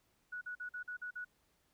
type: tone bursts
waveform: sine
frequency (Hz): 1468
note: F#6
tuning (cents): -14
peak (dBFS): -40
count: 7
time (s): 0.32-1.248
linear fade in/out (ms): 10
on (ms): 94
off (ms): 45
effects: pink hiss -75 dBFS RMS until 1.73 s